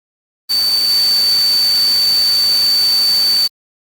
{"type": "tone in noise", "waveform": "sine", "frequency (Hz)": 4554, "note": "C#8", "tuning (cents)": 46, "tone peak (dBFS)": -10, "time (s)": [0.49, 3.48], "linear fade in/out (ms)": 20, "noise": "white", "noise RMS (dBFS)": -25, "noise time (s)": [0.49, 3.48], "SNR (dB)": 12, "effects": ["Opus 24 kbps"]}